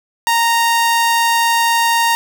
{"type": "tone", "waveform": "sawtooth", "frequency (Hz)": 928, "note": "A#5", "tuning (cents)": -8, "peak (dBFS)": -8, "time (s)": [0.27, 2.15], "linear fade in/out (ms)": 0, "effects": ["8-bit"]}